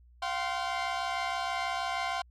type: chord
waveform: sawtooth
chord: F suspended second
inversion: none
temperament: equal with one note detuned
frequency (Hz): 698.5 / 764.8 / 1046.5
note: F5 / G5 / C6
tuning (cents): 0 / -43 / 0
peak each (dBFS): -31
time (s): 0.22-2.22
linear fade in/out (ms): 5
effects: added 60 Hz sine -55 dBFS peak until 2.3 s + low-pass 5000 Hz 12 dB/octave